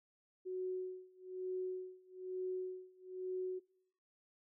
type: tone with tremolo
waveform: sine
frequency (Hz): 370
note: F#4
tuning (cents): 0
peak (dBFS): -36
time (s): 0.45-3.6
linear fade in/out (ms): 20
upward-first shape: sine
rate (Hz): 1.1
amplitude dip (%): 95
effects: noise-tail reverb RT60 0.8 s tail -24 dB re dry